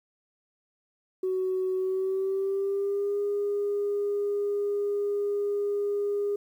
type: tone with pitch glide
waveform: sine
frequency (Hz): 373.8 to 407.6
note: F#4 to G#4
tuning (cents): +18 to -32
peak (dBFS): -24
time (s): 1.23-6.36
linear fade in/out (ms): 5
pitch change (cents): +150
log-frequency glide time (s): 1.76-3.2
effects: tanh soft clip ceiling -21 dBFS + 10-bit